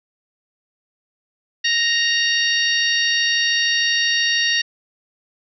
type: harmonic tone with a mistuned harmonic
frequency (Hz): 933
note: A#5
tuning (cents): +1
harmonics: 2 / 3 / 4 / 5 / 6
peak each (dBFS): -20 / -22 / -23 / -24 / -25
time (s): 1.64-4.62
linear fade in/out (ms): 10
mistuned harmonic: 5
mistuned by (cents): -49
effects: none